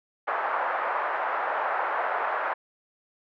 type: band-pass noise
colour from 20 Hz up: pink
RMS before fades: -28 dBFS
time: 0.27-2.54 s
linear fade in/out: 10 ms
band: 630 to 1600 Hz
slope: 24 dB/octave
effects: none